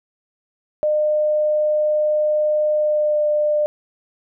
sine tone with pitch glide, 606 to 599.4 Hz, D#5 to D5, -46 to +35 cents, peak -15 dBFS, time 0.83-3.66 s, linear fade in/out 0 ms, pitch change -19 cents, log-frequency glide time 2.74-3.27 s, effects none

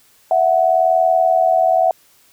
sine tone pair together, 659.3 / 740 Hz, E5 / F#5, 0 / 0 cents, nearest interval major second, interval 200 cents, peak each -14 dBFS, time 0.31-1.91 s, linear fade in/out 2 ms, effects white hiss -53 dBFS RMS until 2.32 s

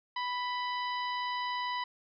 harmonic tone with a mistuned harmonic, 987.8 Hz, B5, in tune, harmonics 1 / 2 / 3 / 4 / 5, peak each -33 / -39 / -43 / -45 / -47 dBFS, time 0.16-1.84 s, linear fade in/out 5 ms, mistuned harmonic 3, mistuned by +31 cents, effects none

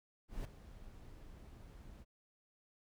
brown noise with ADSR envelope, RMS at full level -40 dBFS, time 0.28-2.05 s, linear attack 170 ms, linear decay 4 ms, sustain -14 dB, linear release 33 ms, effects none

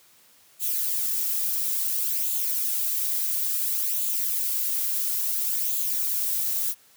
violet noise with flanger, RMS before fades -26 dBFS, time 0.59-6.75 s, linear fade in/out 50 ms, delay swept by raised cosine 0.27 to 2.47 ms, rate 0.58 Hz, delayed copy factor +0.5, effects white hiss -57 dBFS RMS until 6.96 s + high-pass 80 Hz 12 dB/octave

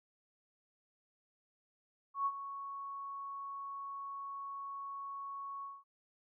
sine tone with ADSR envelope, 1108.7 Hz, C#6, in tune, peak -29 dBFS, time 2.14-5.84 s, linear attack 120 ms, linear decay 51 ms, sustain -12 dB, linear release 210 ms, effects none

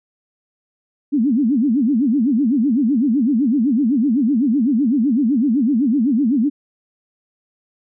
sine tone with vibrato, 253.4 Hz, B3, 45 cents sharp, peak -13 dBFS, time 1.12-6.5 s, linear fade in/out 20 ms, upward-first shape sine, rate 7.9 Hz, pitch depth 290 cents each way, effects none

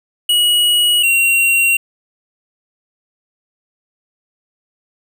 square tone pair in turn, 2910 / 2747 Hz, F#7 / F7, -29 / -29 cents, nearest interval minor second, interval 100 cents, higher first, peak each -11 dBFS, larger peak neither, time 0.29-1.03 / 1.03-1.77 s, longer neither, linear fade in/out 5 ms, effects none

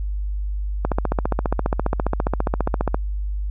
click train, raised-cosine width 1 ms, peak -6 dBFS, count 32, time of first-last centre 0.85-2.945 s, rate 14.8 Hz, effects added 50 Hz sine -22 dBFS peak until 3.5 s

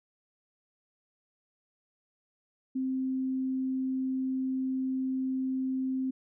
sine tone, 261.6 Hz, C4, in tune, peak -28 dBFS, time 2.75-6.11 s, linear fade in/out 10 ms, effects none

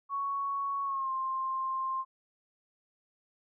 sine tone with pitch glide, 1112 to 1055.1 Hz, C#6 to C6, +5 to +14 cents, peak -30 dBFS, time 0.09-2.05 s, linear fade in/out 50 ms, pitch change -91 cents, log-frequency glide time 0.84-1.11 s, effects none

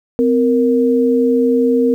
sine tone pair together, 256.6 / 466.2 Hz, C4 / A#4, -34 / 0 cents, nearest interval minor seventh, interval 1034 cents, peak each -13 dBFS, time 0.19-1.94 s, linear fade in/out 0 ms, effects 8-bit

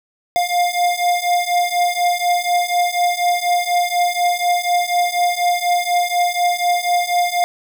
square beating tone pair, 703 / 707.1 Hz, F5 / F5, +11 / +21 cents, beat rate 4.1 Hz, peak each -20 / -18 dBFS, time 0.36-7.44 s, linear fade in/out 0 ms, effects none

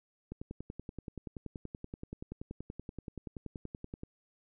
click train, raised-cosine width 3 ms, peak -28 dBFS, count 40, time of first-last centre 0.32-4.034 s, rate 10.5 Hz, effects none

